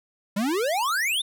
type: exponential sweep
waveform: square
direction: up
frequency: 190 to 3729 Hz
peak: -23 dBFS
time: 0.36-1.22 s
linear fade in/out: 10 ms
effects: none